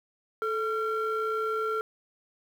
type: ring-modulated tone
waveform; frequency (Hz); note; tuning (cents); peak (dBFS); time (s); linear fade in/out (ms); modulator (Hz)
triangle; 466.2; A#4; 0; -20; 0.42-1.81; 0; 903
effects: tanh soft clip ceiling -22 dBFS + 9-bit